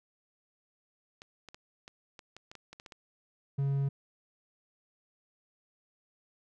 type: clicks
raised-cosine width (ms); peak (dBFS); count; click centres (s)
0.2; -30; 12; 1.219 / 1.487 / 1.545 / 1.879 / 2.192 / 2.366 / 2.515 / 2.553 / 2.73 / 2.799 / 2.862 / 2.922
type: tone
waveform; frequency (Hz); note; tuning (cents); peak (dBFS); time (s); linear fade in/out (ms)
triangle; 138.59; C#3; 0; -25; 3.58-3.89; 10
effects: none